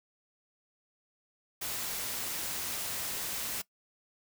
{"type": "noise", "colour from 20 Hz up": "white", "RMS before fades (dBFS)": -36, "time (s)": [1.61, 3.62], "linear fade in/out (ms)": 10, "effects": ["noise-tail reverb RT60 0.1 s tail -20 dB re dry"]}